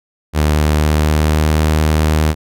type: tone with pitch glide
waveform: sawtooth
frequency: 75.8 to 77.44 Hz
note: D#2 to D#2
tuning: -45 to -8 cents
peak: -7 dBFS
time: 0.33-2.35 s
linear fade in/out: 50 ms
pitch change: +37 cents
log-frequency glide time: 0.64-1.63 s
effects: none